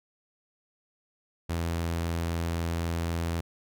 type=tone; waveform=sawtooth; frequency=83.9 Hz; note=E2; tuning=31 cents sharp; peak=-24 dBFS; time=1.49-3.41 s; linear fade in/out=10 ms; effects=none